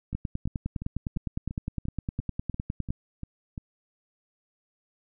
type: two click trains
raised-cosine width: 5 ms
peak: -23 / -17 dBFS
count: 11 / 28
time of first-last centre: 0.13-3.578 / 0.15-2.905 s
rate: 2.9 / 9.8 Hz
effects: none